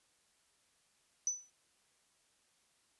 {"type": "tone with exponential decay", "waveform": "sine", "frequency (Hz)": 5990, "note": "F#8", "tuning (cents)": 20, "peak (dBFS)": -28, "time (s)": [1.27, 1.5], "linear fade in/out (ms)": 1, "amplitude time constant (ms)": 48, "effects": ["white hiss -73 dBFS RMS until 2.99 s", "resampled to 24000 Hz"]}